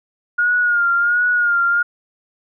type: tone with vibrato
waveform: sine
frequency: 1426 Hz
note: F6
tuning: 36 cents sharp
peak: -13 dBFS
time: 0.38-1.83 s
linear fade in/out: 10 ms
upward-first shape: sine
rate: 1.4 Hz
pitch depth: 48 cents each way
effects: none